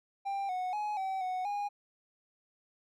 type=tone with pitch steps; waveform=triangle; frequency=791 / 735 / 840 / 766 / 739 / 818 Hz; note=G5 / F#5 / G#5 / G5 / F#5 / G#5; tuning=+15 / -12 / +19 / -40 / -2 / -26 cents; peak=-30 dBFS; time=0.25-1.69 s; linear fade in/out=20 ms; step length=240 ms; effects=none